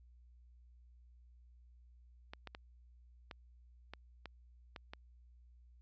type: clicks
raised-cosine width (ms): 0.3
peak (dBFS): -30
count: 8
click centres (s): 2.335 / 2.473 / 2.549 / 3.312 / 3.936 / 4.257 / 4.762 / 4.935
effects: added 60 Hz sine -59 dBFS peak until 5.81 s + resampled to 16000 Hz

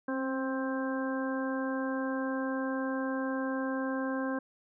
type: harmonic tone with a mistuned harmonic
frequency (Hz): 263.3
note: C4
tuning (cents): +11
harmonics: 1 / 2 / 3 / 4 / 5 / 6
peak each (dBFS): -32 / -36 / -44 / -40 / -48 / -40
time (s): 0.08-4.39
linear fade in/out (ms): 5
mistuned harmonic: 1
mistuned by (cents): +22
effects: none

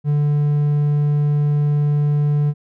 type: tone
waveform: triangle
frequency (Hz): 146.83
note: D3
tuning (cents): 0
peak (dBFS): -12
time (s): 0.04-2.54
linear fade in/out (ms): 50
effects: none

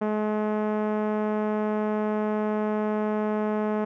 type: tone with low-pass filter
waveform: 5% pulse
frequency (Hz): 212.8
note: G#3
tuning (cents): +42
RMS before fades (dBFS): -26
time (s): 0.01-3.85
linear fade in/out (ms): 10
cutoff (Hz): 570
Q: 0.58
effects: none

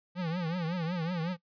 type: tone with vibrato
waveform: square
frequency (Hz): 171.1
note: F3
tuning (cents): -35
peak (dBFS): -31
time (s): 0.15-1.37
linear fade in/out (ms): 50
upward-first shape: triangle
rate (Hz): 5.4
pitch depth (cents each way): 160
effects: noise-tail reverb RT60 0.1 s tail -20 dB re dry + resampled to 11025 Hz

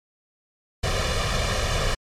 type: noise with comb filter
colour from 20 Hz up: pink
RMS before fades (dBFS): -23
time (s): 0.83-1.95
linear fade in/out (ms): 10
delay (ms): 1.7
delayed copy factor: +0.85
effects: low-pass 6000 Hz 12 dB/octave + MP3 64 kbps

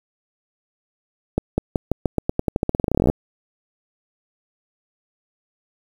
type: accelerating click train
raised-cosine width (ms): 2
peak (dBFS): -5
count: 26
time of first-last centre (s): 1.38-3.099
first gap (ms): 200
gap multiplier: 0.89
effects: 7-bit

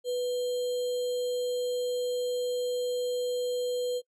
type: tone with sample-and-hold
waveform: sine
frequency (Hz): 493.9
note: B4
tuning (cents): 0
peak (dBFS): -27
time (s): 0.04-4.02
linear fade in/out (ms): 50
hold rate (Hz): 3675
effects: noise-tail reverb RT60 0.1 s tail -25 dB re dry + low-pass 11000 Hz 12 dB/octave

